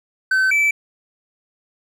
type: tone pair in turn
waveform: triangle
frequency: 1532 / 2316 Hz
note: G6 / D7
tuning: -40 / -25 cents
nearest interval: perfect fifth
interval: 715 cents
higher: second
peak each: -12 dBFS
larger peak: neither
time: 0.31-0.51 / 0.51-0.71 s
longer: neither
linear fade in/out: 5 ms
effects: none